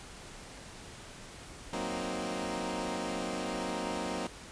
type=chord; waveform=15% pulse; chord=C half-diminished seventh; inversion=second; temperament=equal; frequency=185 / 233.1 / 261.6 / 311.1 Hz; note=Gb3 / Bb3 / C4 / Eb4; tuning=0 / 0 / 0 / 0 cents; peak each=-33 dBFS; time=1.73-4.27 s; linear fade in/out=2 ms; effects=pink hiss -48 dBFS RMS until 4.51 s + resampled to 22050 Hz